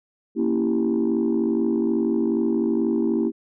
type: chord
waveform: sine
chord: A# diminished seventh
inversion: none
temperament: equal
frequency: 233.1 / 277.2 / 329.6 / 392 Hz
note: A#3 / C#4 / E4 / G4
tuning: 0 / 0 / 0 / 0 cents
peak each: -22 / -26 / -22 / -25 dBFS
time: 0.35-3.32 s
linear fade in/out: 50 ms
effects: tanh soft clip ceiling -13 dBFS